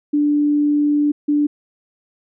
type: tone pair in turn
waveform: sine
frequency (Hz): 293.7 / 293.7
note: D4 / D4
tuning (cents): 0 / 0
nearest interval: unison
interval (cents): 0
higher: neither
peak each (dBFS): -13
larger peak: neither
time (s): 0.13-1.12 / 1.28-1.47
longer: first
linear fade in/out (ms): 10
effects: none